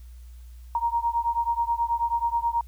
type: beating tone pair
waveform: sine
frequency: 932.3 / 941.6 Hz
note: A#5 / A#5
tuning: 0 / +17 cents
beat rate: 9.3 Hz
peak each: -25 / -26 dBFS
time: 0.75-2.61 s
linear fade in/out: 2 ms
effects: added 60 Hz sine -41 dBFS peak until 2.67 s + white hiss -62 dBFS RMS until 2.67 s